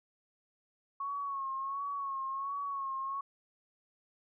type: tone with vibrato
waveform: sine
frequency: 1100 Hz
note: C#6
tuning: 14 cents flat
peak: -34 dBFS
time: 1-3.21 s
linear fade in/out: 5 ms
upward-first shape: sine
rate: 1.4 Hz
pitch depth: 48 cents each way
effects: none